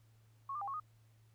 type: tone with pitch steps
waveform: sine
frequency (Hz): 1099 / 1195 / 801 / 1097 / 1240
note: C#6 / D6 / G5 / C#6 / D#6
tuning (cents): -15 / +30 / +37 / -18 / -6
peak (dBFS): -38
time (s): 0.49-0.8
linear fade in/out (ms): 5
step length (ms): 62
effects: added 111 Hz sine -63 dBFS peak until 1.34 s + pink hiss -75 dBFS RMS until 1.34 s